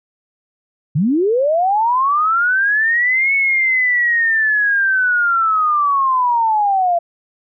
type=linear two-way sweep; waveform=sine; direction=up then down; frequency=130.81 to 2217 to 674 Hz; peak=-12 dBFS; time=0.95-6.99 s; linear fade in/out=10 ms; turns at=3.34 s; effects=none